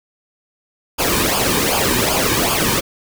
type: noise with flanger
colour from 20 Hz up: pink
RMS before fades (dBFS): -17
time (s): 0.98-2.81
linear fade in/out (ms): 20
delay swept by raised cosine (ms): 0.51 to 1.51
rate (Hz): 2.6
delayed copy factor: -0.7
effects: none